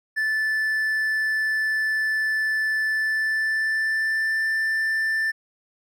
triangle tone with pitch glide, 1752 to 1774.4 Hz, A6 to A6, -8 to +14 cents, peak -19 dBFS, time 0.16-5.32 s, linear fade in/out 20 ms, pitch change +22 cents, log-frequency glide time 2.87-4.45 s, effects none

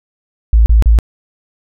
sine tone bursts, 55.6 Hz, A1, 19 cents sharp, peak -4 dBFS, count 3, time 0.53-0.988 s, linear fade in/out 0 ms, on 130 ms, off 34 ms, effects none

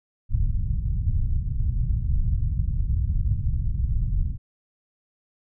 pink low-pass noise, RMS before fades -23 dBFS, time 0.29-4.38 s, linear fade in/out 50 ms, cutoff 120 Hz, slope 24 dB/octave, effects none

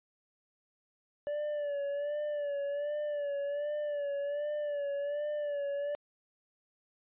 triangle tone with vibrato, 580 Hz, D5, 22 cents flat, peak -30 dBFS, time 1.27-5.95 s, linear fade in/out 0 ms, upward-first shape sine, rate 1.3 Hz, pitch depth 49 cents each way, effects resampled to 8000 Hz

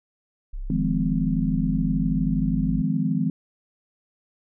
sine exponential sweep, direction up, 32.7 to 51.5 Hz, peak -28 dBFS, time 0.53-2.82 s, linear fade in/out 10 ms
sine chord, F minor seventh, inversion third, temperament equal with one note detuned, 155.56 / 174.61 / 207.7 / 255.4 Hz, Eb3 / F3 / Ab3 / C4, 0 / 0 / 0 / -42 cents, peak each -26 dBFS, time 0.7-3.3 s, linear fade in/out 2 ms
effects none

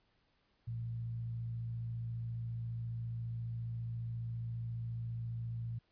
sine tone with frequency modulation, 116.2 Hz, A#2, 5 cents flat, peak -37 dBFS, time 0.67-5.79 s, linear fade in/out 10 ms, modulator 54.6 Hz, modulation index 0.29, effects pink hiss -75 dBFS RMS until 5.91 s + resampled to 11025 Hz

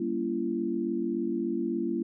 sine chord, G diminished seventh, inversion none, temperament just, 196 / 235.2 / 282.2 / 338.7 Hz, G3 / Bb3 / Db4 / Fb4, 0 / +16 / +31 / +47 cents, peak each -36 / -32 / -35 / -30 dBFS, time 0-2.03 s, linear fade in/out 5 ms, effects none

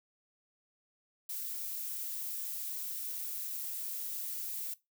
violet noise, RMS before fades -39 dBFS, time 1.29-4.74 s, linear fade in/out 5 ms, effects noise-tail reverb RT60 0.2 s tail -19 dB re dry

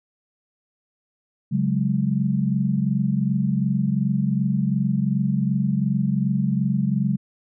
sine chord, C# suspended fourth, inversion none, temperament equal, 138.59 / 185 / 207.7 Hz, C#3 / F#3 / G#3, 0 / 0 / 0 cents, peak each -23 dBFS, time 1.51-7.17 s, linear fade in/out 20 ms, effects none

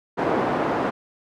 pink band-pass noise, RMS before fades -23 dBFS, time 0.17-0.91 s, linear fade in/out 20 ms, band 300 to 1000 Hz, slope 12 dB/octave, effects none

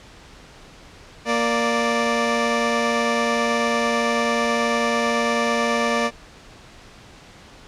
15% pulse tone pair together, 233.1 / 587.3 Hz, A#3 / D5, 0 / 0 cents, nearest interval octave + major third, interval 1600 cents, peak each -15 dBFS, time 1.25-6.11 s, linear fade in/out 50 ms, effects pink hiss -45 dBFS RMS until 7.67 s + low-pass 6000 Hz 12 dB/octave

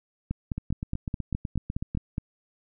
two click trains, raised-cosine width 5 ms, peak -18 / -16 dBFS, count 12 / 10, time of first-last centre 0.58-1.95 / 0.31-2.181 s, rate 8.03 / 4.81 Hz, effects none

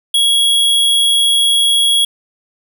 square tone, 3322 Hz, G#7, in tune, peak -10 dBFS, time 0.14-2.05 s, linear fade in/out 5 ms, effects none

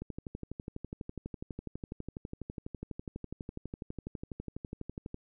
click train, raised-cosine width 3 ms, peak -26 dBFS, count 63, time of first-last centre 0.02-5.144 s, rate 12.1 Hz, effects none

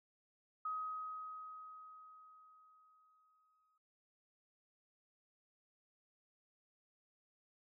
sine tone with exponential decay, 1262 Hz, D#6, 24 cents sharp, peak -37 dBFS, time 0.65-3.78 s, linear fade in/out 5 ms, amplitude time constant 680 ms, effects none

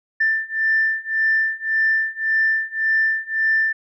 sine beating tone pair, 1776 / 1777.8 Hz, A6 / A6, +16 / +17 cents, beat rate 1.8 Hz, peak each -20 / -19 dBFS, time 0.2-3.73 s, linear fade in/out 10 ms, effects tanh soft clip ceiling -9 dBFS

